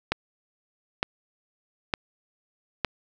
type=click train; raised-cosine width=0.3 ms; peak=-7 dBFS; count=4; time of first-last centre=0.12-2.847 s; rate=1.1 Hz; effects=none